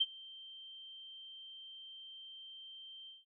sine tone with ADSR envelope, 3136 Hz, G7, in tune, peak -25 dBFS, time 0-3.25 s, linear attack 12 ms, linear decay 39 ms, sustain -24 dB, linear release 170 ms, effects none

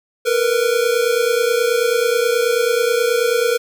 square tone pair together, 459.6 / 488.9 Hz, A#4 / B4, -25 / -18 cents, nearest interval minor second, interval 107 cents, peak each -18 dBFS, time 0.25-3.58 s, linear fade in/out 20 ms, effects none

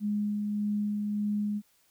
sine tone with tremolo, 207.7 Hz, G#3, in tune, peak -26 dBFS, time 0-1.62 s, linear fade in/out 50 ms, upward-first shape sine, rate 1.7 Hz, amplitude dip 25%, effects white hiss -67 dBFS RMS until 1.9 s

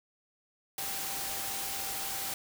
sine tone in noise, 784 Hz, G5, in tune, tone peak -45 dBFS, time 0.78-2.34 s, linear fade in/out 2 ms, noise white, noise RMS -36 dBFS, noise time 0.78-2.34 s, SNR -12 dB, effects none

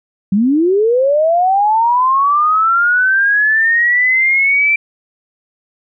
sine linear sweep, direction up, 185 to 2349 Hz, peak -9 dBFS, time 0.32-4.76 s, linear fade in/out 5 ms, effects none

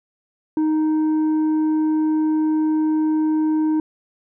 triangle tone with tanh clipping, 311.1 Hz, D#4, in tune, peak -17 dBFS, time 0.57-3.8 s, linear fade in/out 2 ms, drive 9 dB, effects none

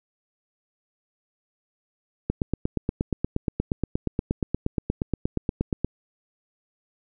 click train, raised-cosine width 3 ms, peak -10 dBFS, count 31, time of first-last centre 2.3-5.846 s, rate 8.46 Hz, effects none

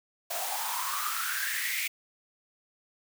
white noise with high-pass filter sweep, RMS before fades -32 dBFS, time 0.3-1.88 s, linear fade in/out 10 ms, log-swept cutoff 680 to 2300 Hz, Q 7.9, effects none

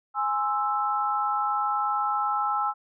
sine chord, Ab augmented, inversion none, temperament equal, 830.6 / 1046.5 / 1318.5 Hz, Ab5 / C6 / E6, 0 / 0 / 0 cents, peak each -27 / -32 / -26 dBFS, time 0.14-2.74 s, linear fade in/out 50 ms, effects none

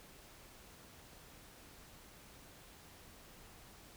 silence, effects pink hiss -58 dBFS RMS until 3.96 s

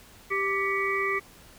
harmonic tone with a mistuned harmonic, 392 Hz, G4, in tune, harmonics 1 / 3 / 5 / 6, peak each -30 / -30 / -30 / -30 dBFS, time 0.3-1.2 s, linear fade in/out 20 ms, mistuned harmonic 6, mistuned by -77 cents, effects pink hiss -52 dBFS RMS until 1.58 s

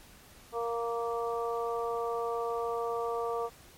harmonic tone, 233.1 Hz, A#3, in tune, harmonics 2 / 3 / 4 / 5, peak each -32 / -37 / -40 / -37 dBFS, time 0.52-3.5 s, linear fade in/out 50 ms, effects pink hiss -55 dBFS RMS until 3.77 s + MP3 64 kbps

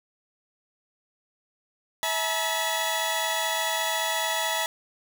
sawtooth tone cluster, 649 / 860 / 956 / 1961 / 3395 Hz, E5 / A5 / A#5 / B6 / G#7, -27 / -40 / +43 / -13 / +37 cents, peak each -28 dBFS, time 2.03-4.66 s, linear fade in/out 0 ms, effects none

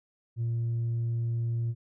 triangle tone with tanh clipping, 116.54 Hz, A#2, in tune, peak -27 dBFS, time 0.36-1.75 s, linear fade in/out 50 ms, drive 6 dB, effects none

